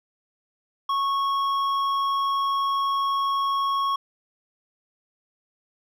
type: tone with hard clipping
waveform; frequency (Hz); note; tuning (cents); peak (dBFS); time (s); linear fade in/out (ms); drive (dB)
sine; 1102; C#6; -11; -23; 0.89-3.96; 5; 7
effects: none